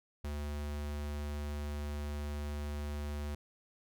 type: tone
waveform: square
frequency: 73.42 Hz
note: D2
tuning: in tune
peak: -37 dBFS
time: 0.24-3.35 s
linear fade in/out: 5 ms
effects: none